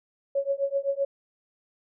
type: tone with tremolo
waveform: sine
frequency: 554.4 Hz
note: C#5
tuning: in tune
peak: -20 dBFS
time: 0.35-1.05 s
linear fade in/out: 5 ms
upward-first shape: triangle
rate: 7.8 Hz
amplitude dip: 100%
effects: none